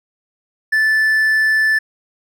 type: tone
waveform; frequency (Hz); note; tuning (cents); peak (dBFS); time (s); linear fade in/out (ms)
triangle; 1753; A6; -7; -10; 0.72-1.79; 10
effects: none